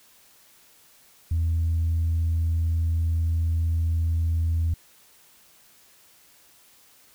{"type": "tone", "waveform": "sine", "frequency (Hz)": 82.41, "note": "E2", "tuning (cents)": 0, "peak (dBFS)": -19, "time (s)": [1.31, 4.74], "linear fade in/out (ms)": 5, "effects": ["tanh soft clip ceiling -18 dBFS", "white hiss -56 dBFS RMS until 7.14 s"]}